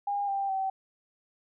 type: tone with pitch steps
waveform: sine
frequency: 810 / 789.2 / 769 Hz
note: G#5 / G5 / G5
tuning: -43 / +11 / -33 cents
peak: -27 dBFS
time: 0.07-0.7 s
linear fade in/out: 5 ms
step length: 210 ms
effects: none